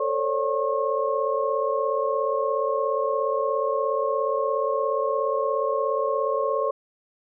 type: tone cluster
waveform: sine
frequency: 444.4 / 535 / 572 / 1083 Hz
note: A4 / C5 / D5 / C#6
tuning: +17 / +38 / -46 / -41 cents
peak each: -27 dBFS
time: 0-6.71 s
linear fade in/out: 5 ms
effects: none